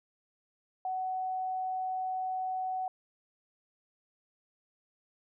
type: tone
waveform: sine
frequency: 748 Hz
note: F#5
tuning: 19 cents sharp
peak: -31 dBFS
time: 0.85-2.88 s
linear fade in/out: 2 ms
effects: none